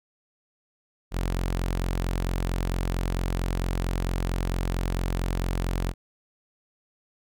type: tone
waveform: sawtooth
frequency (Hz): 44.44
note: F1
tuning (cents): +31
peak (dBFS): -21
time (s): 1.11-5.94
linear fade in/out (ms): 50
effects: none